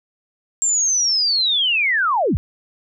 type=linear sweep; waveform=sine; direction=down; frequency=7459 to 37.82 Hz; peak=-15 dBFS; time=0.62-2.37 s; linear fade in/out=0 ms; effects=none